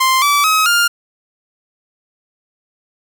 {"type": "tone with pitch steps", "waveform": "sawtooth", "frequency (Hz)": [1046.5, 1154.5, 1273.6, 1405], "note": ["C6", "D6", "D#6", "F6"], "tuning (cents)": [0, -30, 40, 10], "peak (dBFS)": -7, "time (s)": [0, 0.88], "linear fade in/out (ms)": 10, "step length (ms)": 220, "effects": []}